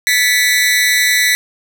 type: tone with amplitude modulation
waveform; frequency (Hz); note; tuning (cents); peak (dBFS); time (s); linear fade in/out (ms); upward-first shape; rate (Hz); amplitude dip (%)
sawtooth; 1975.5; B6; 0; -3; 0.07-1.35; 0; sine; 251; 90
effects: none